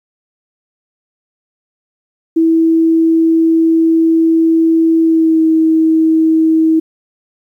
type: tone with pitch glide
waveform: sine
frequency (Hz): 326.3 to 320.3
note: E4 to E4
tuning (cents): -18 to -50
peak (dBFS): -7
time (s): 2.36-6.8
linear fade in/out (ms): 10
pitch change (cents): -32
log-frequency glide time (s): 5.02-5.41
effects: 8-bit